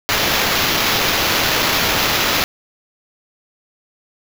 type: noise with sample-and-hold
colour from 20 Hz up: white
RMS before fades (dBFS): -17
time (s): 0.09-2.44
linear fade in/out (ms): 0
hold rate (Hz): 8820
effects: none